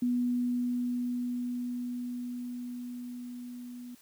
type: tone with level ramp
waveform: sine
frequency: 245 Hz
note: B3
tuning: 14 cents flat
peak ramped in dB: -25 to -41 dBFS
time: 0.02-3.95 s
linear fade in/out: 5 ms
effects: white hiss -60 dBFS RMS until 4.01 s